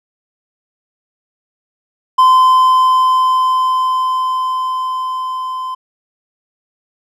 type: tone with level ramp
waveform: triangle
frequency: 1029 Hz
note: C6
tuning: 29 cents flat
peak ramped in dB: -3 to -18 dBFS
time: 2.18-5.75 s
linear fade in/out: 10 ms
effects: none